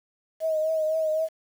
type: tone with vibrato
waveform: sine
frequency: 631 Hz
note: D#5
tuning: 24 cents sharp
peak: -22 dBFS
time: 0.4-1.29 s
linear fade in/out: 50 ms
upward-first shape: triangle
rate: 3.9 Hz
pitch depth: 40 cents each way
effects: 8-bit